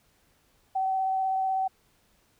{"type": "tone with vibrato", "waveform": "sine", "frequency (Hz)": 763, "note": "G5", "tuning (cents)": -47, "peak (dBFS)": -24, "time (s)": [0.75, 1.68], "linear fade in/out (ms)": 10, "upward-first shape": "sine", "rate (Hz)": 16, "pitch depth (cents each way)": 11, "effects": ["pink hiss -66 dBFS RMS until 2.39 s"]}